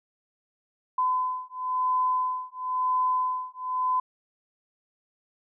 sine beating tone pair, 1014 / 1014.98 Hz, B5 / B5, +45 / +47 cents, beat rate 0.98 Hz, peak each -27 dBFS, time 0.98-4 s, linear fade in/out 5 ms, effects none

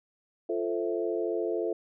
sine chord, F major seventh, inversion none, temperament equal with one note detuned, 346.2 / 440 / 523.3 / 659.3 Hz, F4 / A4 / C5 / E5, -15 / 0 / 0 / 0 cents, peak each -31 / -31 / -36 / -36 dBFS, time 0.49-1.73 s, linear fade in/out 5 ms, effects none

